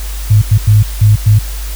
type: tone bursts at uneven times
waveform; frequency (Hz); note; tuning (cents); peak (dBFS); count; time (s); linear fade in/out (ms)
sine; 105.5; G#2; +28; -3; 5; 0.3-0.42 / 0.51-0.58 / 0.67-0.83 / 1.01-1.16 / 1.26-1.39; 10
effects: added 50 Hz sine -18 dBFS peak until 1.75 s + white hiss -29 dBFS RMS until 1.75 s